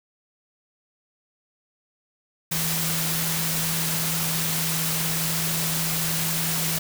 sine tone in noise, 162.2 Hz, E3, 28 cents flat, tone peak -29 dBFS, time 2.51-6.79 s, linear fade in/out 10 ms, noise white, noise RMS -26 dBFS, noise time 2.51-6.79 s, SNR -6 dB, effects none

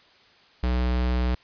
square tone, 61.74 Hz, B1, in tune, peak -22 dBFS, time 0.63-1.35 s, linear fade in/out 5 ms, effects white hiss -56 dBFS RMS until 1.43 s + resampled to 11025 Hz

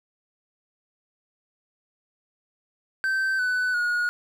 triangle tone with pitch steps, 1551 / 1497.3 / 1445.5 Hz, G6 / F#6 / F#6, -19 / +20 / -41 cents, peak -20 dBFS, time 3.04-4.09 s, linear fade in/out 0 ms, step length 350 ms, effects none

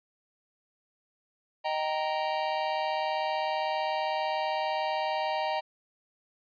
square chord, Eb major, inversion none, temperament just, 622.3 / 777.8 / 933.4 Hz, Eb5 / G5 / Bb5, 0 / -14 / +2 cents, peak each -33 dBFS, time 1.64-5.61 s, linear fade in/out 20 ms, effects resampled to 11025 Hz

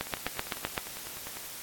two click trains, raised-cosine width 0.3 ms, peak -24 / -13 dBFS, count 14 / 7, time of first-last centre 0.07-1.37 / 0.01-0.778 s, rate 10 / 7.81 Hz, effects white hiss -42 dBFS RMS until 1.62 s + AAC 64 kbps

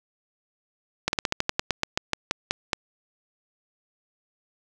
slowing click train, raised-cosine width 0.2 ms, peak -5 dBFS, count 15, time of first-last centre 1.08-2.732 s, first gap 51 ms, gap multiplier 1.12, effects none

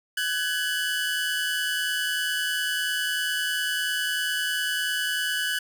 45% pulse tone cluster, 1513 / 1676 / 2976 Hz, F#6 / G#6 / F#7, +38 / +15 / +9 cents, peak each -29 dBFS, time 0.17-5.59 s, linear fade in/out 5 ms, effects none

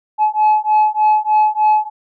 sine beating tone pair, 853 / 856.3 Hz, G#5 / A5, +46 / -47 cents, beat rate 3.3 Hz, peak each -12 dBFS, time 0.18-1.9 s, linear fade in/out 50 ms, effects tanh soft clip ceiling -7 dBFS

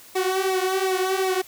sawtooth tone with flanger, 377.1 Hz, F#4, 33 cents sharp, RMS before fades -23 dBFS, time 0.15-1.42 s, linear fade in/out 10 ms, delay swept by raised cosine 0.62 to 4.92 ms, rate 2.7 Hz, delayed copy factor -0.8, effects white hiss -47 dBFS RMS until 1.47 s

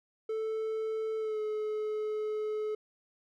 triangle tone with pitch glide, 440 to 428 Hz, A4 to A4, 0 to -48 cents, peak -29 dBFS, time 0.29-2.75 s, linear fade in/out 5 ms, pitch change -48 cents, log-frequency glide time 1.18-1.4 s, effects none

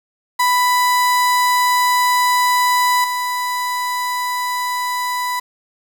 35% pulse tone with level steps, 991 Hz, B5, 6 cents sharp, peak -11 / -17 dBFS, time 0.39-5.4 s, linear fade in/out 10 ms, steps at 3.04 s, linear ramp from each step 2 ms, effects 7-bit

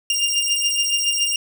20% pulse beating tone pair, 2800 / 2807.1 Hz, F7 / F7, +4 / +8 cents, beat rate 7.1 Hz, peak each -16 / -17 dBFS, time 0.1-1.36 s, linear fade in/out 2 ms, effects none

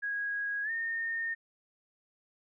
sine tone with pitch glide, 1649 to 1829.7 Hz, G#6 to A#6, -13 to -33 cents, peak -31 dBFS, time 0.02-1.35 s, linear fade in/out 20 ms, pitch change +180 cents, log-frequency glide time 0.63-0.71 s, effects none

